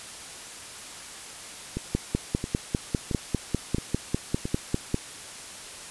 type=two click trains; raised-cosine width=3 ms; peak=-10 / -16 dBFS; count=16 / 5; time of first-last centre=1.95-4.944 / 1.77-4.455 s; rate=5.01 / 1.49 Hz; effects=white hiss -41 dBFS RMS until 5.9 s + resampled to 24000 Hz